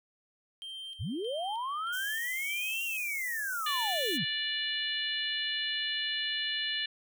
triangle tone with tremolo, 3148 Hz, G7, 7 cents sharp, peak -38 dBFS, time 0.62-2.97 s, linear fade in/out 0 ms, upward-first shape square, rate 1.6 Hz, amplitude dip 55%
sine linear two-way sweep, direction up then down, 61.74 to 2794 to 108.9 Hz, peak -32 dBFS, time 0.99-4.25 s, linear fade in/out 20 ms, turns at 2.84 s
white high-pass noise, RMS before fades -42 dBFS, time 1.92-4.18 s, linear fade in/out 20 ms, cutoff 5500 Hz, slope 96 dB/octave
harmonic tone, 586 Hz, D5, 4 cents flat, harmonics 3 / 4 / 5 / 6 / 7, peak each -36 / -43 / -34 / -37 / -39 dBFS, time 3.66-6.86 s, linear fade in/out 5 ms
effects none

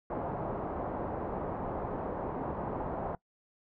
white low-pass noise, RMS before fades -36 dBFS, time 0.1-3.15 s, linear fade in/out 2 ms, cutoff 910 Hz, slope 24 dB/octave, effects noise-tail reverb RT60 0.1 s tail -21 dB re dry

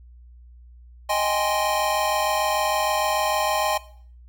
square chord, Ab major seventh, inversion second, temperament equal, 622.3 / 784 / 830.6 / 1046.5 Hz, Eb5 / G5 / Ab5 / C6, 0 / 0 / 0 / 0 cents, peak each -26 / -29 / -26 / -27 dBFS, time 1.09-3.78 s, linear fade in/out 10 ms, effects noise-tail reverb RT60 0.5 s tail -17 dB re dry + added 60 Hz sine -44 dBFS peak until 4.28 s

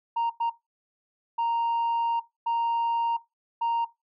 sine tone bursts at uneven times, 930 Hz, A#5, 4 cents flat, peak -21 dBFS, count 5, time 0.16-0.3 / 0.4-0.5 / 1.38-2.2 / 2.46-3.17 / 3.61-3.85 s, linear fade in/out 10 ms, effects noise-tail reverb RT60 0.2 s tail -18 dB re dry + tanh soft clip ceiling -22 dBFS

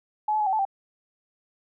sine tone with pitch steps, 850 / 860 / 842 / 766 / 870 / 783 Hz, G#5 / A5 / G#5 / G5 / A5 / G5, +40 / -40 / +24 / -40 / -20 / -2 cents, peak -21 dBFS, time 0.28-0.652 s, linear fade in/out 5 ms, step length 62 ms, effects none

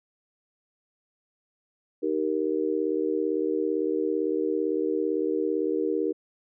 sine chord, Eb major, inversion none, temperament just, 311.1 / 388.9 / 466.7 Hz, Eb4 / G4 / Bb4, 0 / -14 / +2 cents, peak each -28 dBFS, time 2.02-6.13 s, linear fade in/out 20 ms, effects none

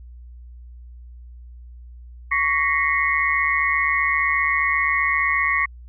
sine tone cluster, 1116 / 1868 / 2023 / 2171 Hz, C#6 / A#6 / B6 / C#7, +11 / +3 / +41 / -37 cents, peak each -23 dBFS, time 2.31-5.66 s, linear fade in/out 10 ms, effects added 60 Hz sine -38 dBFS peak until 5.88 s

